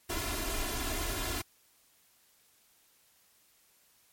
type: noise with comb filter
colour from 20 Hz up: pink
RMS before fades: -34 dBFS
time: 0.09-1.42 s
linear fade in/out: 10 ms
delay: 2.9 ms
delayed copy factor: +0.9
effects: white hiss -66 dBFS RMS until 4.12 s + MP3 64 kbps